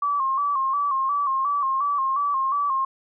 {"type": "tone with vibrato", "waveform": "sine", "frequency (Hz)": 1108.7, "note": "C#6", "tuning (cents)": 0, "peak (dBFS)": -20, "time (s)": [0.02, 2.85], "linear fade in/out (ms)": 5, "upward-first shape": "square", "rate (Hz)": 2.8, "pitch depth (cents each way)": 65, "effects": []}